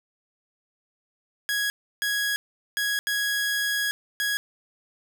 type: tone bursts at uneven times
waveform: sawtooth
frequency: 1661.2 Hz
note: G#6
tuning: in tune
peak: -20 dBFS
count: 5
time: 1.49-1.7 / 2.02-2.36 / 2.77-2.99 / 3.07-3.91 / 4.2-4.37 s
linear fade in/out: 0 ms
effects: none